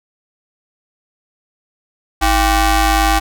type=ring-modulated tone; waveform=sawtooth; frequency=370 Hz; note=F#4; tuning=in tune; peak=-4 dBFS; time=2.21-3.2 s; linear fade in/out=20 ms; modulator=421 Hz; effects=none